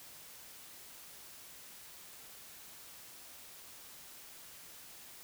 silence, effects white hiss -53 dBFS RMS until 5.23 s

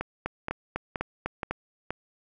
two click trains, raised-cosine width 0.5 ms, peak -15 / -14 dBFS, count 5 / 6, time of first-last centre 0.01-1.906 / 0.26-1.51 s, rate 2.11 / 4 Hz, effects none

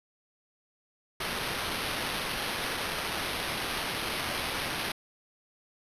violet noise with sample-and-hold, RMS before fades -33 dBFS, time 1.2-4.92 s, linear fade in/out 5 ms, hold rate 7350 Hz, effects resampled to 32000 Hz

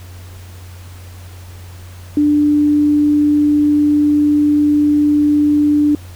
sine tone, 295.2 Hz, D4, 9 cents sharp, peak -9 dBFS, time 2.17-5.95 s, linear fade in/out 2 ms, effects added 90 Hz sine -32 dBFS peak until 6.15 s + pink hiss -42 dBFS RMS until 6.15 s

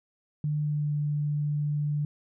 sine tone with pitch glide, 149.8 to 147.65 Hz, D3 to D3, +35 to +10 cents, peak -25 dBFS, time 0.44-2.05 s, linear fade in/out 2 ms, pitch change -25 cents, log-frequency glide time 0.56-0.92 s, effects none

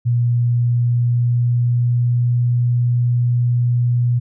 sine tone with pitch glide, 120 to 121.39 Hz, B2 to B2, -49 to -29 cents, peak -13 dBFS, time 0.05-4.2 s, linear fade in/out 20 ms, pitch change +20 cents, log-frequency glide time 0.19-2.4 s, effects none

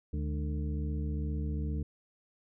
harmonic tone with a mistuned harmonic, 75 Hz, D2, 37 cents sharp, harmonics 1 / 2 / 3 / 4 / 6, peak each -32 / -38 / -41 / -43 / -48 dBFS, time 0.13-1.83 s, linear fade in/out 5 ms, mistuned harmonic 3, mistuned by -100 cents, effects none

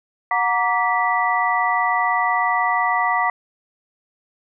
sine tone cluster, 730 / 934 / 1160 / 1967 Hz, F#5 / A#5 / D6 / B6, -24 / +3 / -22 / -7 cents, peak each -22 dBFS, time 0.31-3.3 s, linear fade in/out 2 ms, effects none

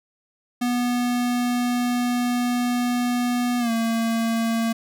square tone with pitch glide, 244.3 to 227.9 Hz, B3 to A#3, -19 to -39 cents, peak -21 dBFS, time 0.61-4.73 s, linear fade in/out 10 ms, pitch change -120 cents, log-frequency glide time 3.59-3.71 s, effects none

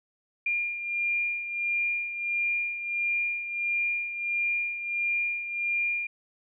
sine beating tone pair, 2400 / 2401.5 Hz, D7 / D7, +37 / +38 cents, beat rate 1.5 Hz, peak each -27 / -34 dBFS, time 0.46-6.07 s, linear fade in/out 5 ms, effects none

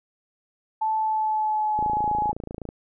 sine tone with pitch glide, 874 to 841.8 Hz, A5 to G#5, -12 to +23 cents, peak -21 dBFS, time 0.81-2.32 s, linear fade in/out 10 ms, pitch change -65 cents, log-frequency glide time 0.97-2.11 s
click train, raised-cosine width 2 ms, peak -20 dBFS, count 26, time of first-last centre 1.79-2.689 s, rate 27.8 Hz
effects none

